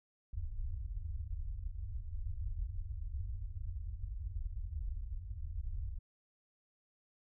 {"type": "low-pass noise", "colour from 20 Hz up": "pink", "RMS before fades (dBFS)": -40, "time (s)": [0.33, 5.99], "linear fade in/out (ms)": 5, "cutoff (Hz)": 100, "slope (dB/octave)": 96, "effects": []}